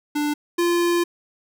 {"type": "tone pair in turn", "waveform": "square", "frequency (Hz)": [295.3, 345.7], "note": ["D4", "F4"], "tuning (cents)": [10, -18], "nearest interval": "minor third", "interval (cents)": 272, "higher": "second", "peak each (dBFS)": [-21, -18], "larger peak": "second", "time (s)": [[0.15, 0.34], [0.58, 1.04]], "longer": "second", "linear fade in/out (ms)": 10, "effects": []}